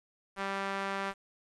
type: tone with band-pass filter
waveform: sawtooth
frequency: 196 Hz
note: G3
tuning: in tune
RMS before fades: -35 dBFS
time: 0.36-1.14 s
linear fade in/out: 50 ms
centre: 1400 Hz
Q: 1
effects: resampled to 24000 Hz + 9-bit